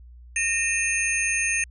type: tone cluster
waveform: sine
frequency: 1839 / 2451 / 2647 / 6380 / 9160 Hz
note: A#6 / D#7 / E7 / G8 / D9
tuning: -24 / -27 / +7 / +30 / -44 cents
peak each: -28 dBFS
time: 0.36-1.64 s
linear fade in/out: 2 ms
effects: added 60 Hz sine -43 dBFS peak until 1.7 s